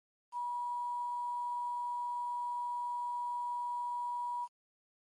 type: tone with quantisation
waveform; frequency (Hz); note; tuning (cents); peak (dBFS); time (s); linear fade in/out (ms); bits
sine; 968; B5; -35; -34; 0.32-4.48; 50; 10
effects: MP3 48 kbps